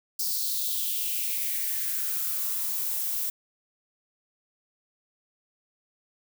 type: noise with high-pass filter sweep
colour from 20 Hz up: violet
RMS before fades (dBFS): -29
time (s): 0.19-3.3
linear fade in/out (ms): 5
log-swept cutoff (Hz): 5000 to 640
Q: 3.9
effects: none